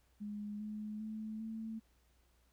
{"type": "tone with pitch steps", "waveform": "sine", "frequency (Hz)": [207.7, 212.4, 217.3, 222.2], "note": ["G#3", "G#3", "A3", "A3"], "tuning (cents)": [0, 39, -21, 17], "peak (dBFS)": -40, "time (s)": [0.2, 1.8], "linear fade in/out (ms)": 20, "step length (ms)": 400, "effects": ["added 60 Hz sine -70 dBFS peak until 2.52 s", "pink hiss -75 dBFS RMS until 2.52 s"]}